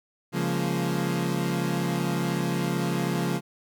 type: chord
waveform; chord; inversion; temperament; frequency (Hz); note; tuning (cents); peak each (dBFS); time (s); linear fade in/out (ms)
30% pulse; Bb minor seventh; first; equal; 138.59 / 174.61 / 207.7 / 233.1; Db3 / F3 / Ab3 / Bb3; 0 / 0 / 0 / 0; -27 / -25 / -31 / -31; 0.32-3.41; 50
effects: none